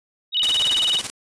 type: tone with vibrato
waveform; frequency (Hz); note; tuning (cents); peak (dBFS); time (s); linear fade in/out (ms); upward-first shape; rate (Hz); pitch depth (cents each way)
sine; 3340; G#7; +9; -17; 0.32-1.02; 50; square; 20; 210
type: noise with tremolo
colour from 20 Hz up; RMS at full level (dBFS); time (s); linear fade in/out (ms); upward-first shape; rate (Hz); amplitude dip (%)
white; -26; 0.43-1.1; 0; square; 18; 65
effects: resampled to 22050 Hz